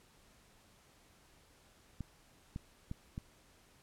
clicks, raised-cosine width 5 ms, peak -28 dBFS, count 4, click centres 2.007 / 2.561 / 2.914 / 3.179 s, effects pink hiss -65 dBFS RMS until 3.82 s + low-pass 12000 Hz 12 dB/octave

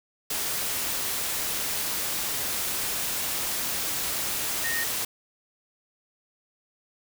sine tone in noise, 1850 Hz, A#6, 14 cents flat, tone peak -28 dBFS, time 4.64-4.84 s, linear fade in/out 5 ms, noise white, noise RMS -29 dBFS, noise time 0.3-5.05 s, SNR -2 dB, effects none

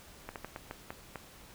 slowing click train, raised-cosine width 0.5 ms, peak -24 dBFS, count 7, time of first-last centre 0.29-1.157 s, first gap 68 ms, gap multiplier 1.3, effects pink hiss -54 dBFS RMS until 1.54 s

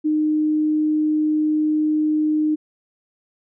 sine tone, 306.5 Hz, D#4, 26 cents flat, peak -16 dBFS, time 0.04-2.56 s, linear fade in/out 20 ms, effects none

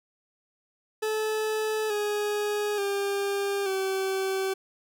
40% pulse tone with pitch steps, 433.2 / 416 / 399.5 / 383.7 Hz, A4 / G#4 / G4 / G4, -27 / +3 / +33 / -37 cents, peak -25 dBFS, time 1.02-4.54 s, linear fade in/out 10 ms, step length 880 ms, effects none

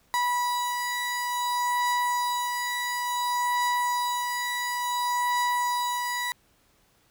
35% pulse beating tone pair, 977 / 977.57 Hz, B5 / B5, -19 / -18 cents, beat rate 0.57 Hz, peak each -24 / -31 dBFS, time 0.14-6.32 s, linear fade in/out 0 ms, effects pink hiss -64 dBFS RMS until 7.1 s

